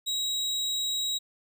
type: tone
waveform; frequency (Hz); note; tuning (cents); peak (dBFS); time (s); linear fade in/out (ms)
35% pulse; 3832; A#7; +47; -25; 0.06-1.19; 20
effects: none